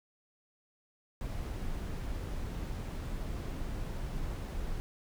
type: noise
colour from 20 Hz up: brown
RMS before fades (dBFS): -37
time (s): 1.21-4.8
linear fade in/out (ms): 0
effects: none